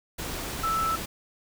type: tone in noise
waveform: sine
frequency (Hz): 1318.5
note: E6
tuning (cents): 0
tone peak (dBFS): -24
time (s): 0.63-0.96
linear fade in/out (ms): 10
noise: pink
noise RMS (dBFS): -34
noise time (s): 0.18-1.06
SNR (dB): +7
effects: none

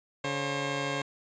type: tone pair together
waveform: 10% pulse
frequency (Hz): 141.97 / 536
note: C#3 / C5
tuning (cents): +42 / +42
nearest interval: octave + major seventh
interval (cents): 2300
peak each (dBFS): -24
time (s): 0.24-1.02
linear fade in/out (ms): 5
effects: resampled to 16000 Hz

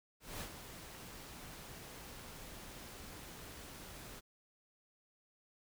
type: noise with ADSR envelope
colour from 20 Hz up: pink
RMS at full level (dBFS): -43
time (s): 0.2-4.21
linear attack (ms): 200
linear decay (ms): 91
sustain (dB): -8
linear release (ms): 27
effects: none

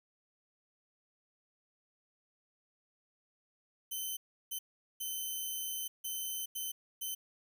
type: tone bursts at uneven times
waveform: 5% pulse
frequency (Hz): 3064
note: G7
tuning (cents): -40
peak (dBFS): -28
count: 6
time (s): 3.91-4.17 / 4.51-4.59 / 5-5.88 / 6.04-6.46 / 6.55-6.72 / 7.01-7.15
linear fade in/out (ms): 10
effects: none

